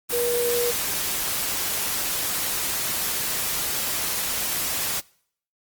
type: tone in noise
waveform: sine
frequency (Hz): 480.2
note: B4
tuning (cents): -49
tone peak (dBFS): -22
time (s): 0.12-0.72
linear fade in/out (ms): 20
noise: white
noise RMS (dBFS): -26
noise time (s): 0.09-5.01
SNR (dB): +1
effects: noise-tail reverb RT60 0.6 s tail -24 dB re dry + Opus 24 kbps